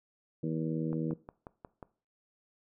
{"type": "harmonic tone", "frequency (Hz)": 79.9, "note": "D#2", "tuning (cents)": 47, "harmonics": [2, 3, 4, 5, 6, 7], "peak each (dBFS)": [-34, -37, -36, -47, -41, -51], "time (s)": [0.43, 1.14], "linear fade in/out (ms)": 5}
{"type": "click train", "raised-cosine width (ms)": 1, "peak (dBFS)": -30, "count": 6, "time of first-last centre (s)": [0.93, 1.828], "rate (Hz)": 5.57}
{"effects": ["noise-tail reverb RT60 0.4 s tail -19 dB re dry"]}